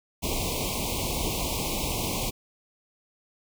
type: band-stop noise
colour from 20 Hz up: pink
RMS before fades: -29 dBFS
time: 0.22-2.31 s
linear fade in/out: 20 ms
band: 1100 to 2200 Hz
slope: 96 dB/octave
effects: none